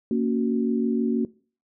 sine chord, F# major, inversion first, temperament just, 231.2 / 277.5 / 370 Hz, A#3 / C#4 / F#4, -14 / +2 / 0 cents, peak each -22 / -27 / -27 dBFS, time 0.11-1.25 s, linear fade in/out 2 ms, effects noise-tail reverb RT60 0.4 s tail -21 dB re dry

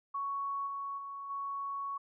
sine tone with level steps, 1113 Hz, C#6, 7 cents sharp, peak -33 / -36 / -40 / -35 dBFS, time 0.14-1.98 s, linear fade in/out 10 ms, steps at 0.66 / 0.97 / 1.29 s, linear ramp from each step 20 ms, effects none

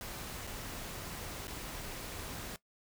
pink noise with dropouts, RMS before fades -43 dBFS, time 0.01-2.56 s, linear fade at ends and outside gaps 1 ms, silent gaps 0.469-0.473 / 1.471-1.479 s, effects noise-tail reverb RT60 0.1 s tail -18 dB re dry

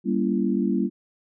sine chord, G diminished seventh, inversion none, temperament just, 196 / 235.2 / 282.2 / 338.7 Hz, G3 / Bb3 / Db4 / Fb4, 0 / +16 / +31 / +47 cents, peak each -24 / -25 / -28 / -27 dBFS, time 0.04-0.9 s, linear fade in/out 50 ms, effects none

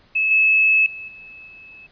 sine tone with level steps, 2597 Hz, E7, 26 cents flat, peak -16 / -12 / -31 / -38 / -40 dBFS, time 0.15-1.87 s, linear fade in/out 10 ms, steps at 0.31 / 0.86 / 1.08 / 1.47 s, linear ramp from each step 2 ms, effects pink hiss -55 dBFS RMS until 1.91 s + resampled to 11025 Hz

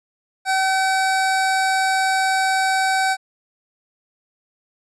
25% pulse tone, 764 Hz, G5, 45 cents flat, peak -13 dBFS, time 0.45-3.17 s, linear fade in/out 50 ms, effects resampled to 24000 Hz

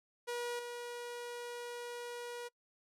sawtooth tone with level steps, 481.2 Hz, B4, 45 cents flat, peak -33 / -38 dBFS, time 0.27-2.49 s, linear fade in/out 20 ms, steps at 0.59 s, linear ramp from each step 2 ms, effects noise-tail reverb RT60 0.1 s tail -25 dB re dry + low-pass 12000 Hz 12 dB/octave

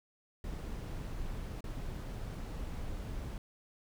brown noise with dropouts, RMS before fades -40 dBFS, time 0.44-3.38 s, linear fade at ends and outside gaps 2 ms, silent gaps 1.607-1.64 s, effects none

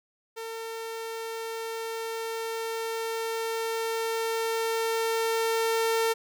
sawtooth tone with level ramp, 452.5 Hz, A4, 48 cents sharp, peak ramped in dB -31 to -19 dBFS, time 0.36-6.14 s, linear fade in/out 20 ms, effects none

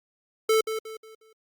square tone with echo, 440 Hz, A4, in tune, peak -19 dBFS, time 0.49-0.61 s, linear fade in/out 5 ms, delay 180 ms, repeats 4, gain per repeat -9 dB, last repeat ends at 1.33 s, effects Opus 48 kbps

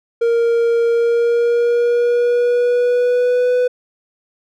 triangle tone with pitch glide, 466.2 to 496.8 Hz, A#4 to B4, 0 to +10 cents, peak -10 dBFS, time 0.21-3.68 s, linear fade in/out 10 ms, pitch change +110 cents, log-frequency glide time 0.89-3.55 s, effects none

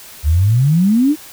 sine exponential sweep, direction up, 70 to 317.9 Hz, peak -9 dBFS, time 0.23-1.16 s, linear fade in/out 50 ms, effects white hiss -37 dBFS RMS until 1.32 s

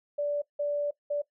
sine tone bursts at uneven times, 582 Hz, D5, 16 cents flat, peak -26 dBFS, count 3, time 0.18-0.42 / 0.59-0.91 / 1.1-1.22 s, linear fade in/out 10 ms, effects noise-tail reverb RT60 0.1 s tail -19 dB re dry

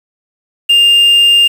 triangle tone with quantisation, 2806 Hz, F7, 8 cents sharp, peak -3 dBFS, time 0.69-1.48 s, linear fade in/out 10 ms, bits 5, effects none

